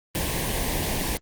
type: band-stop noise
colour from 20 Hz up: pink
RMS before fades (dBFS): -26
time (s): 0.15-1.17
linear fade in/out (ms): 0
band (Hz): 1100 to 1600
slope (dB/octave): 96
effects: Opus 24 kbps

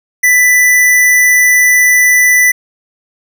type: tone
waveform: square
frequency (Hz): 1986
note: B6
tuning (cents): +9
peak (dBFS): -6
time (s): 0.23-2.52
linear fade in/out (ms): 10
effects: none

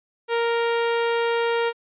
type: tone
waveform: sawtooth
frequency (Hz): 466.2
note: A#4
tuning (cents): 0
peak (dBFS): -16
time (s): 0.28-1.73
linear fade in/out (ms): 50
effects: resampled to 8000 Hz

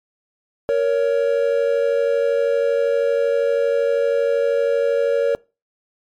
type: tone pair together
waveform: triangle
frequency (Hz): 466.2 / 558.9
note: A#4 / C#5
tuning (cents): 0 / +14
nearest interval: minor third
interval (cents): 314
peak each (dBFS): -16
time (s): 0.69-5.35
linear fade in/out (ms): 0
effects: noise-tail reverb RT60 0.3 s tail -24 dB re dry + MP3 96 kbps

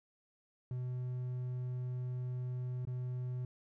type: tone with dropouts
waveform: triangle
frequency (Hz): 125.4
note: B2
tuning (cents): +27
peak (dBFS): -34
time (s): 0.71-3.45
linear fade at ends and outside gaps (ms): 2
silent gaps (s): 2.852-2.872
effects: none

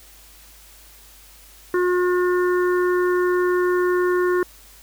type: harmonic tone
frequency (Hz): 359.4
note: F4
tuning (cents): +50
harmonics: 1 / 3 / 4 / 5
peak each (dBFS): -17 / -27 / -29 / -31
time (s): 1.74-4.43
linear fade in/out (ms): 2
effects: added 50 Hz sine -50 dBFS peak until 4.82 s + white hiss -48 dBFS RMS until 4.82 s

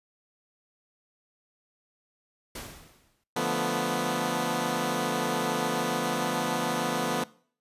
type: noise with exponential decay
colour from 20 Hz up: pink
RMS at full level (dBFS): -36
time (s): 2.55-3.24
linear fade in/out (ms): 5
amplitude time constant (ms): 150
type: chord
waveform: 10% pulse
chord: B half-diminished seventh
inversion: first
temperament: equal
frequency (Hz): 146.83 / 174.61 / 220 / 246.9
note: D3 / F3 / A3 / B3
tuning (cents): 0 / 0 / 0 / 0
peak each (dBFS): -27 / -24 / -26 / -21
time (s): 3.36-7.24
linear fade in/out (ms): 5
effects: noise-tail reverb RT60 0.5 s tail -21 dB re dry + resampled to 32000 Hz

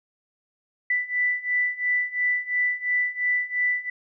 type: beating tone pair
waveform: sine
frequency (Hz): 1980 / 1982.9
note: B6 / B6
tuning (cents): +4 / +6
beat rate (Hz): 2.9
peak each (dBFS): -26 / -24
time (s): 0.9-3.9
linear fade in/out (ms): 5
effects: none

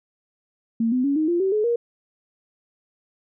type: tone with pitch steps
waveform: sine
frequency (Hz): 228.1 / 253.1 / 280.8 / 311.6 / 345.7 / 383.6 / 425.6 / 472.3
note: A#3 / B3 / C#4 / D#4 / F4 / G4 / G#4 / A#4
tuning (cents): -37 / +43 / +22 / +3 / -18 / -37 / +42 / +23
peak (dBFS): -18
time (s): 0.8-1.76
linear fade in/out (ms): 5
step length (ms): 120
effects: none

